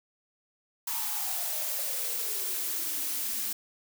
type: noise with high-pass filter sweep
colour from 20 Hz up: blue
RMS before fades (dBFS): -32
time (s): 0.87-3.53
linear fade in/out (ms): 5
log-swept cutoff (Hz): 950 to 210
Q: 8
effects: none